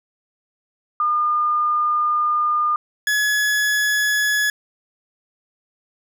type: tone pair in turn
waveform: sine / 40% pulse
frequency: 1212 / 1694.8 Hz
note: D#6 / G#6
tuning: -46 / +35 cents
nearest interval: tritone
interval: 581 cents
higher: second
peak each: -16 dBFS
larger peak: neither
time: 1-2.76 / 3.07-4.5 s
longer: first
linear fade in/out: 2 ms
effects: none